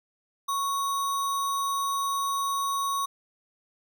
sine tone with sample-and-hold, 1108.7 Hz, C#6, in tune, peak -25 dBFS, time 0.48-3.06 s, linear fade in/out 10 ms, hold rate 4900 Hz, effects none

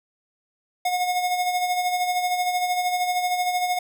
square tone with tremolo, 723 Hz, F#5, 40 cents flat, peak -20 dBFS, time 0.85-3.79 s, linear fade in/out 5 ms, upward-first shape sine, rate 13 Hz, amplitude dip 50%, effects none

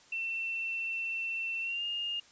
sine tone with pitch glide, 2692 to 2829 Hz, E7 to F7, +36 to +22 cents, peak -32 dBFS, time 0.12-2.2 s, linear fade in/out 5 ms, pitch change +86 cents, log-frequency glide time 1.62-1.84 s, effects white hiss -59 dBFS RMS until 2.31 s + resampled to 16000 Hz

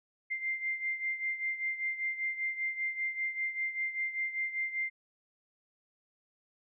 sine beating tone pair, 2093 / 2098.1 Hz, C7 / C7, 0 / +4 cents, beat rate 5.1 Hz, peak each -33 / -38 dBFS, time 0.3-4.9 s, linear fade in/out 20 ms, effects none

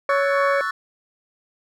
harmonic tone, 559 Hz, C#5, 14 cents sharp, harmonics 1 / 2 / 3 / 4, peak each -19 / -26 / -30 / -31 dBFS, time 0.09-0.61 s, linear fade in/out 2 ms
triangle chord, F# minor seventh, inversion second, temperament equal with one note detuned, 1115.2 / 1318.5 / 1480 / 1760 Hz, C#6 / E6 / F#6 / A6, +10 / 0 / 0 / 0 cents, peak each -26 / -26 / -26 / -27 dBFS, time 0.09-0.71 s, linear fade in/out 5 ms
effects none

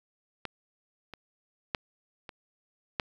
clicks, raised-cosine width 0.3 ms, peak -18 / -26 / -12 / -25 / -12 dBFS, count 5, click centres 0.453 / 1.137 / 1.748 / 2.292 / 2.998 s, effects 9-bit

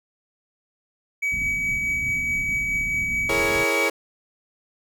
triangle tone with tremolo, 2274 Hz, C#7, 44 cents sharp, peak -19 dBFS, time 1.22-3.89 s, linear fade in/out 10 ms, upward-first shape triangle, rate 4.7 Hz, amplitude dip 30%
pink low-pass noise, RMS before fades -35 dBFS, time 1.32-3.64 s, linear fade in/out 5 ms, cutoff 280 Hz, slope 48 dB/octave
sawtooth chord, A# half-diminished seventh, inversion second, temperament equal, 329.6 / 415.3 / 466.2 / 554.4 Hz, E4 / G#4 / A#4 / C#5, 0 / 0 / 0 / 0 cents, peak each -25 / -23 / -24 / -23 dBFS, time 3.29-3.9 s, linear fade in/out 5 ms
effects none

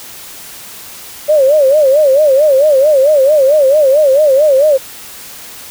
sine tone with vibrato, 570 Hz, C#5, 48 cents sharp, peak -5 dBFS, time 1.28-4.78 s, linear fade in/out 20 ms, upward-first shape sine, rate 4.5 Hz, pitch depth 150 cents each way, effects white hiss -31 dBFS RMS until 5.7 s

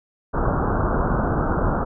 pink low-pass noise, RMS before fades -21 dBFS, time 0.33-1.85 s, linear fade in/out 20 ms, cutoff 1500 Hz, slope 96 dB/octave, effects none

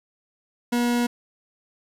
40% pulse tone, 240.5 Hz, B3, 46 cents flat, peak -19 dBFS, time 0.72-1.07 s, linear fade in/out 10 ms, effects resampled to 32000 Hz + 8-bit

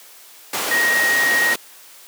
sine tone in noise, 1881 Hz, A#6, 15 cents sharp, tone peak -15 dBFS, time 0.71-1.54 s, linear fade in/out 5 ms, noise pink, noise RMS -21 dBFS, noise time 0.53-1.56 s, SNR +3 dB, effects white hiss -44 dBFS RMS until 2.07 s + high-pass 400 Hz 12 dB/octave

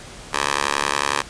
10% pulse tone with high-pass filter, 71 Hz, C#2, 42 cents sharp, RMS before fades -22 dBFS, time 0.33-1.22 s, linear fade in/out 5 ms, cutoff 920 Hz, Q 1, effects pink hiss -39 dBFS RMS until 1.29 s + resampled to 22050 Hz

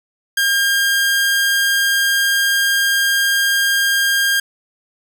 sawtooth tone, 1609 Hz, G6, 45 cents sharp, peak -10 dBFS, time 0.37-4.4 s, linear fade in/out 5 ms, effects none

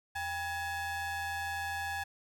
square ring-modulated tone, 441.2 Hz, A4, 5 cents sharp, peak -32 dBFS, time 0.15-2.04 s, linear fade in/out 10 ms, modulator 1240 Hz, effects none

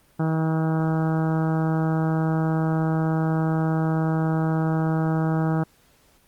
harmonic tone, 159.8 Hz, D#3, 47 cents sharp, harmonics 1 / 2 / 3 / 4 / 5 / 6 / 7 / 8 / 9 / 10, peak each -21 / -27 / -33 / -34 / -33 / -39 / -41 / -38 / -40 / -44 dBFS, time 0.19-5.64 s, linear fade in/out 10 ms, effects pink hiss -59 dBFS RMS until 6.27 s + Opus 32 kbps

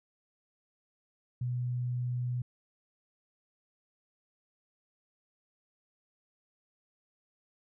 sine tone, 123.47 Hz, B2, in tune, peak -30 dBFS, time 1.41-2.42 s, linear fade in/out 5 ms, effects none

